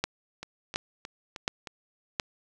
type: two click trains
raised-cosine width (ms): 0.2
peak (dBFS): -9 / -21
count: 4 / 5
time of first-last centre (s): 0.04-2.198 / 0.43-1.672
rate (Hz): 1.39 / 3.22
effects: none